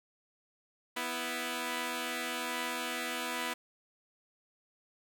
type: tone pair together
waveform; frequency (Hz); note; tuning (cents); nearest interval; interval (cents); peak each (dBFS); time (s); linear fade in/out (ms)
5% pulse; 246.9 / 329.6; B3 / E4; 0 / 0; perfect fourth; 500; -25 / -26; 0.96-3.54; 10
effects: none